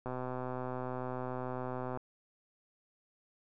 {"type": "click train", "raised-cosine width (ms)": 1, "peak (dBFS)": -25, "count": 244, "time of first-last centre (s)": [0.06, 1.973], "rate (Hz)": 127, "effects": []}